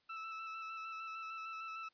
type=tone with vibrato; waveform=30% pulse; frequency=1318.5 Hz; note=E6; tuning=in tune; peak=-40 dBFS; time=0.09-1.89 s; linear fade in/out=10 ms; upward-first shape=square; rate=6.6 Hz; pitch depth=14 cents each way; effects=white hiss -75 dBFS RMS until 1.93 s + resampled to 11025 Hz